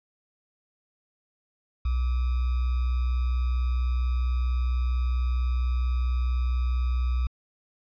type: tone with sample-and-hold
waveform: sine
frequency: 62.2 Hz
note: B1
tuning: 13 cents sharp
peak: -22 dBFS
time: 1.85-7.27 s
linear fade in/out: 5 ms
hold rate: 1225 Hz
effects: resampled to 11025 Hz